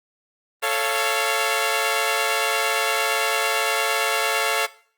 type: chord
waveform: 10% pulse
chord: A augmented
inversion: none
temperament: equal with one note detuned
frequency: 440 / 554.4 / 690.8 Hz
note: A4 / C#5 / E#5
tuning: 0 / 0 / -19 cents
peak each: -16 dBFS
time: 0.62-4.67 s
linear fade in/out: 20 ms
effects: noise-tail reverb RT60 0.5 s tail -19 dB re dry + Opus 32 kbps